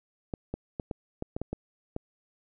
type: clicks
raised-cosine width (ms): 2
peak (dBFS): -19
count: 9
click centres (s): 0.338 / 0.54 / 0.798 / 0.912 / 1.224 / 1.365 / 1.416 / 1.53 / 1.964
effects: none